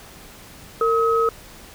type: tone pair together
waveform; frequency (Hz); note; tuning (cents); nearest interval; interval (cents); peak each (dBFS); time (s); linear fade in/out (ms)
sine; 457.6 / 1275.7; A#4 / D#6; -32 / +43; octave + tritone; 1775; -18 / -19; 0.81-1.29; 2
effects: pink hiss -43 dBFS RMS until 1.74 s